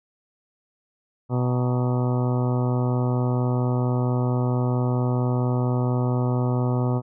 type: harmonic tone with a mistuned harmonic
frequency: 124.4 Hz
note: B2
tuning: 13 cents sharp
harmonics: 1 / 2 / 3 / 4 / 5 / 6 / 7 / 8 / 9 / 10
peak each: -21 / -27 / -31 / -33 / -35 / -37 / -38 / -39 / -40 / -41 dBFS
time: 1.29-7.02 s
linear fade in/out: 50 ms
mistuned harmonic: 8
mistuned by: -80 cents
effects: none